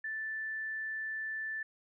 sine tone, 1760 Hz, A6, in tune, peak -35 dBFS, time 0.04-1.63 s, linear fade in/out 5 ms, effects none

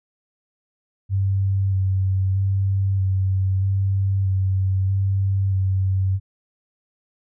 sine tone with vibrato, 96.3 Hz, G2, 30 cents flat, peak -17 dBFS, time 1.09-6.2 s, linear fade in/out 50 ms, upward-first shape square, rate 0.79 Hz, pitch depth 18 cents each way, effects none

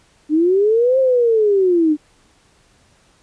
sine linear two-way sweep, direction up then down, 293.7 to 534 to 293.7 Hz, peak -11 dBFS, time 0.29-1.97 s, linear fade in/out 50 ms, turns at 0.99 s, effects pink hiss -55 dBFS RMS until 3.22 s + resampled to 22050 Hz

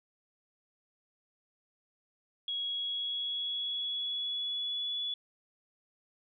sine tone with pitch glide, 3322 to 3419 Hz, G#7 to G#7, 0 to +50 cents, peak -32 dBFS, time 2.48-5.14 s, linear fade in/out 2 ms, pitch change +50 cents, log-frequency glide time 2.65-4.96 s, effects none

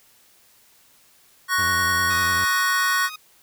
square chord, F# major, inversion second, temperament equal, 1108.7 / 1480 / 1864.7 Hz, C#6 / F#6 / A#6, 0 / 0 / 0 cents, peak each -24 dBFS, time 1.48-3.1 s, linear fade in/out 50 ms
sawtooth tone with vibrato, 88 Hz, F2, 14 cents sharp, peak -27 dBFS, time 1.58-2.45 s, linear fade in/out 10 ms, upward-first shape triangle, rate 10 Hz, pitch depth 130 cents each way
15% pulse tone with tremolo, 1250 Hz, D#6, 8 cents sharp, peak -26 dBFS, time 2.1-3.16 s, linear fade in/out 5 ms, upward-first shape square, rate 2.9 Hz, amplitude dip 25%
effects white hiss -56 dBFS RMS until 3.42 s

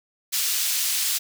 pink high-pass noise, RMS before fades -24 dBFS, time 0.32-1.19 s, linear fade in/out 20 ms, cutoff 3700 Hz, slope 12 dB/octave, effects none

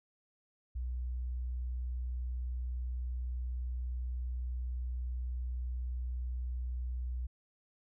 sine tone, 61.74 Hz, B1, in tune, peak -34 dBFS, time 0.75-7.27 s, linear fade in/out 10 ms, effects none

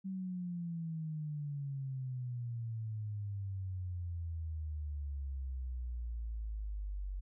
sine exponential sweep, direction down, 192.8 to 46.57 Hz, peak -37 dBFS, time 0.04-7.21 s, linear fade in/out 20 ms, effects none

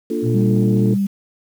sine chord, Bb major seventh, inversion none, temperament equal, 233.1 / 293.7 / 349.2 / 440 Hz, Bb3 / D4 / F4 / A4, 0 / 0 / 0 / 0 cents, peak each -24 dBFS, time 0.1-0.94 s, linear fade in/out 5 ms
sine tone, 120 Hz, B2, 49 cents flat, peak -16 dBFS, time 0.22-0.98 s, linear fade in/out 50 ms
sine tone with vibrato, 197.8 Hz, G3, 16 cents sharp, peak -15 dBFS, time 0.34-1.07 s, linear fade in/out 10 ms, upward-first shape triangle, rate 11 Hz, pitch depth 9 cents each way
effects tanh soft clip ceiling -4 dBFS + 7-bit

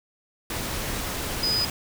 sine tone in noise, 4978 Hz, D#8, in tune, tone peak -22 dBFS, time 1.43-1.65 s, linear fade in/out 2 ms, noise pink, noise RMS -30 dBFS, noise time 0.5-1.7 s, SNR +5 dB, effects none

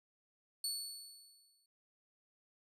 25% pulse tone with exponential decay, 4435 Hz, C#8, in tune, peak -30 dBFS, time 0.64-1.66 s, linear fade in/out 2 ms, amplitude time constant 220 ms, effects none

